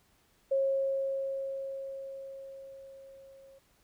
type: tone with level ramp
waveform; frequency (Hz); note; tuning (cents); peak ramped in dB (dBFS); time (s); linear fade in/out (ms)
sine; 542; C#5; -39; -24 to -53; 0.51-3.59; 10
effects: pink hiss -68 dBFS RMS until 3.83 s